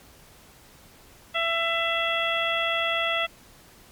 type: harmonic tone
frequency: 668 Hz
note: E5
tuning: 23 cents sharp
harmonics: 1 / 2 / 3 / 4 / 5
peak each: -29 / -29 / -29 / -29 / -29 dBFS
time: 1.34-3.27 s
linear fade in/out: 20 ms
effects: pink hiss -52 dBFS RMS until 3.91 s + MP3 96 kbps